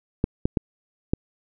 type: clicks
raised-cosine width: 3 ms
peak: -7 dBFS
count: 4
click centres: 0.241 / 0.455 / 0.572 / 1.135 s
effects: none